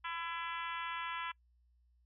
harmonic tone, 335.2 Hz, E4, 29 cents sharp, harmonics 3 / 4 / 5 / 6 / 7 / 8 / 9 / 10, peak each -42 / -44 / -46 / -48 / -49 / -50 / -51 / -52 dBFS, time 0.04-1.32 s, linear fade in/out 10 ms, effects noise-tail reverb RT60 0.1 s tail -24 dB re dry + added 60 Hz sine -67 dBFS peak until 2.05 s

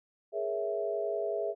sine chord, A# half-diminished seventh, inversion third, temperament equal, 415.3 / 466.2 / 554.4 / 659.3 Hz, G#4 / A#4 / C#5 / E5, 0 / 0 / 0 / 0 cents, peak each -34 / -39 / -39 / -33 dBFS, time 0.32-1.55 s, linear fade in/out 50 ms, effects none

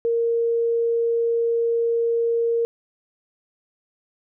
sine tone, 464.5 Hz, A#4, 6 cents flat, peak -18 dBFS, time 0.05-2.65 s, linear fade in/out 0 ms, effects none

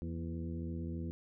harmonic tone with a mistuned harmonic, 83.4 Hz, E2, 21 cents sharp, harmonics 1 / 2 / 3 / 4 / 5 / 6, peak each -40 / -42 / -44 / -46 / -57 / -55 dBFS, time 0.02-1.11 s, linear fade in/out 0 ms, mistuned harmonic 3, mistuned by -58 cents, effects none

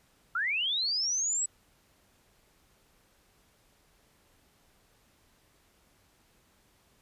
sine linear sweep, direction up, 1312 to 7902 Hz, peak -27 dBFS, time 0.35-1.46 s, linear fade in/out 5 ms, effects pink hiss -66 dBFS RMS until 7.01 s + resampled to 32000 Hz

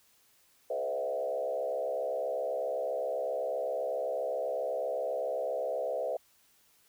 sine tone with frequency modulation, 575 Hz, D5, 37 cents flat, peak -30 dBFS, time 0.7-6.17 s, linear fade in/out 5 ms, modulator 67.7 Hz, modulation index 1.7, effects white hiss -66 dBFS RMS until 6.88 s

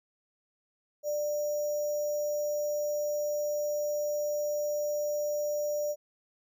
sine tone with sample-and-hold, 592 Hz, D5, 14 cents sharp, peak -28 dBFS, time 1.03-5.96 s, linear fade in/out 50 ms, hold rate 6300 Hz, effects none

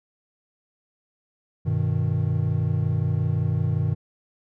triangle chord, G augmented, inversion none, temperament equal, 98 / 123.47 / 155.56 Hz, G2 / B2 / D#3, 0 / 0 / 0 cents, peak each -23 dBFS, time 1.65-3.95 s, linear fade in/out 20 ms, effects none

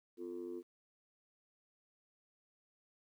sine tone with amplitude modulation, 349.2 Hz, F4, in tune, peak -36 dBFS, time 0.17-0.63 s, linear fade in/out 50 ms, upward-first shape sine, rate 93.9 Hz, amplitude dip 100%, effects tanh soft clip ceiling -35 dBFS + 12-bit

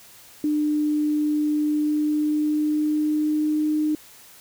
sine tone with pitch glide, 300 to 305.1 Hz, D4 to D#4, +37 to -34 cents, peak -19 dBFS, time 0.44-3.95 s, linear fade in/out 2 ms, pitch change +29 cents, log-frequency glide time 1.64-3.72 s, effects white hiss -48 dBFS RMS until 4.4 s

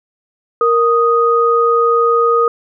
sine tone pair together, 466.2 / 1244.5 Hz, A#4 / D#6, 0 / 0 cents, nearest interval octave + perfect fourth, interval 1700 cents, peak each -12 dBFS, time 0.61-2.48 s, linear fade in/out 2 ms, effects none

